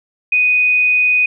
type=tone; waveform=sine; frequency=2489 Hz; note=D#7; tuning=in tune; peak=-10 dBFS; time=0.32-1.26 s; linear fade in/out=5 ms; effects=none